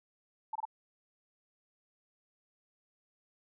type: tone bursts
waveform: sine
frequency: 880 Hz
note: A5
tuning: in tune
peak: -33 dBFS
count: 3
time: 0.53-0.653 s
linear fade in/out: 5 ms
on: 25 ms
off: 24 ms
effects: none